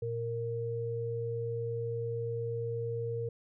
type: tone pair together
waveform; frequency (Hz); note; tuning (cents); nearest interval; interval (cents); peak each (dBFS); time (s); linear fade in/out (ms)
sine; 116.08 / 464.3; A#2 / A#4; -7 / -7; 2 octaves; 2400; -36 / -34; 0.02-3.29; 5
effects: none